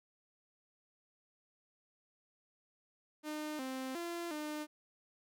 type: tone with pitch steps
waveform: sawtooth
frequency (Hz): 304.2 / 261.6 / 342.4 / 302.1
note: D#4 / C4 / F4 / D4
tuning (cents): -39 / 0 / -34 / +49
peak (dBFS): -35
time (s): 3.23-4.67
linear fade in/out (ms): 50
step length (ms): 360
effects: none